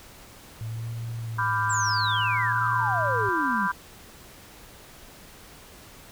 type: tone with vibrato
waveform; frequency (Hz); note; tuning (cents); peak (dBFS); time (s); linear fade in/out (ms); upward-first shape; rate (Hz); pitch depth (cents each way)
sine; 111; A2; +16; -30; 0.61-3.29; 0; sine; 0.59; 72
type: chord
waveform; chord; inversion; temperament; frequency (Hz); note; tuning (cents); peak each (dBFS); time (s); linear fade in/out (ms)
sine; G dominant seventh; first; equal with one note detuned; 995.8 / 1174.7 / 1396.9 / 1568; B5 / D6 / F6 / G6; +14 / 0 / 0 / 0; -26 / -31 / -32 / -28; 1.38-3.72; 10
type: exponential sweep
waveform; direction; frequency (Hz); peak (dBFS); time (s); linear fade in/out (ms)
sine; down; 7902 to 180.1; -28; 1.69-3.68; 20
effects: pink hiss -48 dBFS RMS until 6.11 s